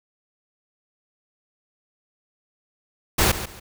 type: noise with echo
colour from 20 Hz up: pink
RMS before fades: -18 dBFS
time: 3.18-3.32 s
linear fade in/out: 10 ms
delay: 140 ms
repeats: 2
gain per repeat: -12 dB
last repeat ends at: 3.6 s
effects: none